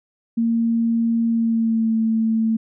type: tone with pitch glide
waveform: sine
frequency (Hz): 230 to 223.3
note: A#3 to A3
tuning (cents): -23 to +26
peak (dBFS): -16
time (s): 0.37-2.57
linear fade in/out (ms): 10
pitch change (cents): -51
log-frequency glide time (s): 1.28-1.95
effects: none